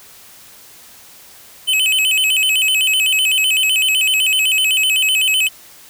square tone with vibrato, 2794 Hz, F7, in tune, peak -13 dBFS, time 1.67-5.49 s, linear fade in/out 20 ms, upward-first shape square, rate 7.9 Hz, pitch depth 150 cents each way, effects white hiss -42 dBFS RMS until 5.89 s

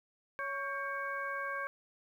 harmonic tone with a mistuned harmonic, 558 Hz, C#5, 11 cents sharp, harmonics 1 / 2 / 3 / 4, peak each -43 / -39 / -38 / -46 dBFS, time 0.39-1.67 s, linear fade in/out 0 ms, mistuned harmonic 3, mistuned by -85 cents, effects 11-bit

